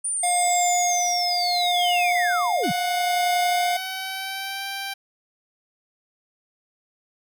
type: linear sweep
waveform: sine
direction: down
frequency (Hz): 9397 to 120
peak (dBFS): -23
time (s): 0.04-2.72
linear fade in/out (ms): 10
type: tone with tremolo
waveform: square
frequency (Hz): 710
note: F5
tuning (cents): +28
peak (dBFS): -20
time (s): 0.23-3.77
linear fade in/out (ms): 5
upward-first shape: sine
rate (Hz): 0.71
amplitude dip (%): 40
type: tone with pitch glide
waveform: 10% pulse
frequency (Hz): 741 to 785.1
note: F#5 to G5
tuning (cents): +2 to +2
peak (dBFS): -20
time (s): 2.63-4.94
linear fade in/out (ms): 10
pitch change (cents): +100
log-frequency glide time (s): 3.44-4.66
effects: none